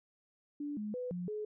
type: tone with pitch steps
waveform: sine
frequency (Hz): 291.2 / 210.5 / 498.4 / 177.6 / 424.4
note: D4 / G#3 / B4 / F3 / G#4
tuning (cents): -15 / +24 / +16 / +29 / +38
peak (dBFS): -36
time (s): 0.6-1.45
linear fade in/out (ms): 5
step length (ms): 170
effects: none